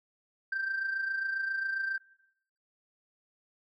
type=tone with amplitude modulation; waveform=sine; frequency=1568 Hz; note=G6; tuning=in tune; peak=-26 dBFS; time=0.52-1.98 s; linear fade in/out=5 ms; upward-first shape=sine; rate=27.4 Hz; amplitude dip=60%; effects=noise-tail reverb RT60 0.8 s tail -22 dB re dry + tanh soft clip ceiling -26 dBFS